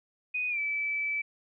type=tone with pitch glide; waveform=sine; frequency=2489 to 2309 Hz; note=D#7 to D7; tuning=0 to -30 cents; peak=-28 dBFS; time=0.34-1.22 s; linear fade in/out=10 ms; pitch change=-130 cents; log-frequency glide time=0.49-0.59 s; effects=none